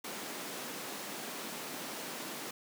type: high-pass noise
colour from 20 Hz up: pink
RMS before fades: -42 dBFS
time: 0.04-2.51 s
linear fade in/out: 5 ms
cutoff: 200 Hz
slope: 24 dB/octave
effects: none